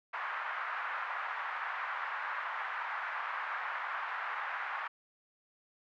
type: band-pass noise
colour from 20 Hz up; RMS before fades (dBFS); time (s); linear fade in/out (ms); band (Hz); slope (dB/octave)
white; -38; 0.13-4.88; 10; 890 to 1700; 24
effects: none